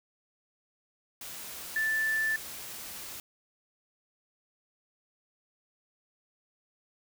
sine tone in noise, 1760 Hz, A6, in tune, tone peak -26 dBFS, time 1.76-2.36 s, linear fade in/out 2 ms, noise white, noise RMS -42 dBFS, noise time 1.21-3.2 s, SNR +13 dB, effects none

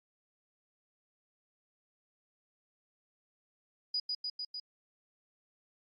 sine tone with echo, 4927 Hz, D#8, 18 cents flat, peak -30 dBFS, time 3.94-4 s, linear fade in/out 5 ms, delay 150 ms, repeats 4, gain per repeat -2 dB, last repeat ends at 4.6 s, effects AAC 48 kbps

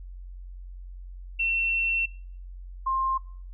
sine tone pair in turn, 2705 / 1058.4 Hz, E7 / C6, +44 / +20 cents, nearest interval octave + major third, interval 1624 cents, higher first, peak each -23 dBFS, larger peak neither, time 1.39-2.06 / 2.86-3.18 s, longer first, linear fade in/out 10 ms, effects noise-tail reverb RT60 0.5 s tail -21 dB re dry + added 45 Hz sine -38 dBFS peak until 3.53 s

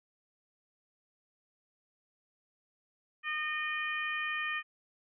harmonic tone, 612 Hz, D#5, 29 cents flat, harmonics 2 / 3 / 4 / 5, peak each -39 / -35 / -37 / -44 dBFS, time 3.23-4.63 s, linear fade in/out 50 ms, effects none

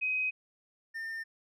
sine / triangle tone pair in turn, 2521 / 1807 Hz, D#7 / A6, +22 / +46 cents, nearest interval tritone, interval 576 cents, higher first, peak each -28 / -34 dBFS, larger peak first, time 0.01-0.31 / 0.94-1.24 s, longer neither, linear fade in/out 20 ms, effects none

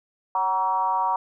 sine tone with frequency modulation, 945 Hz, A#5, 23 cents sharp, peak -20 dBFS, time 0.35-1.16 s, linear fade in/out 2 ms, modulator 195 Hz, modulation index 0.93, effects none

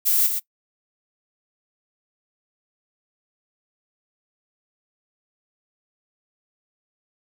violet noise with echo, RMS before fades -19 dBFS, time 0.05-0.28 s, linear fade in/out 20 ms, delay 120 ms, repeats 1, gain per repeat -6 dB, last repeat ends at 0.4 s, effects noise-tail reverb RT60 0.1 s tail -20 dB re dry

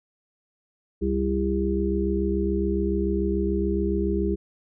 harmonic tone with a mistuned harmonic, 67 Hz, C2, 42 cents sharp, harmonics 1 / 3 / 5 / 6, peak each -27 / -27 / -27 / -27 dBFS, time 1.01-4.36 s, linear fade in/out 20 ms, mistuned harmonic 3, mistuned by -68 cents, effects none

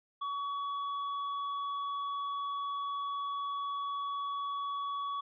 sine tone with tanh clipping, 1129 Hz, C#6, 31 cents sharp, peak -35 dBFS, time 0.21-5.21 s, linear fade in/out 10 ms, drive 8 dB, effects resampled to 11025 Hz

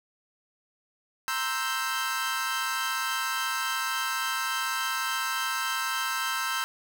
sawtooth chord, C dominant seventh, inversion third, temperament equal, 932.3 / 1046.5 / 1318.5 / 1568 Hz, Bb5 / C6 / E6 / G6, 0 / 0 / 0 / 0 cents, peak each -33 / -31 / -28 / -28 dBFS, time 1.28-6.64 s, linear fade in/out 0 ms, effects none

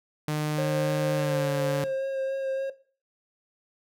sawtooth tone with pitch glide, 151.6 to 144.67 Hz, D#3 to D3, -45 to -26 cents, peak -22 dBFS, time 0.28-1.84 s, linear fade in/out 2 ms, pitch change -81 cents, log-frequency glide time 1.14-1.5 s
triangle tone with vibrato, 537 Hz, C5, 45 cents sharp, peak -24 dBFS, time 0.58-2.7 s, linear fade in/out 5 ms, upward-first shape sine, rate 3.5 Hz, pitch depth 15 cents each way
effects noise-tail reverb RT60 0.4 s tail -17 dB re dry

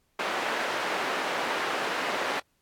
white band-pass noise, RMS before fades -30 dBFS, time 0.19-2.4 s, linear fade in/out 5 ms, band 360 to 1700 Hz, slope 12 dB/octave, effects pink hiss -72 dBFS RMS until 2.61 s + AAC 64 kbps

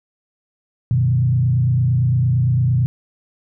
sine tone with frequency modulation, 124.5 Hz, B2, 14 cents sharp, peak -13 dBFS, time 0.91-2.86 s, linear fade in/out 0 ms, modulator 28.8 Hz, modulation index 0.82, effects none

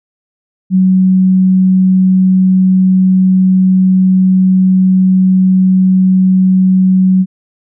sine tone, 186.9 Hz, F#3, 18 cents sharp, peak -5 dBFS, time 0.7-7.26 s, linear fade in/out 50 ms, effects none

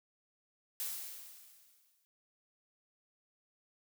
blue noise with exponential decay, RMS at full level -37 dBFS, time 0.8-2.05 s, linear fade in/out 0 ms, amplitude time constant 270 ms, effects none

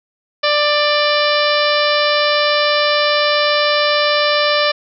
harmonic tone with a mistuned harmonic, 591 Hz, D5, 11 cents sharp, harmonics 1 / 2 / 3 / 4 / 5 / 6 / 7 / 8 / 9, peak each -16 / -19 / -21 / -22 / -23 / -24 / -24 / -25 / -26 dBFS, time 0.43-4.72 s, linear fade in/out 10 ms, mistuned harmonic 7, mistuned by -31 cents, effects none

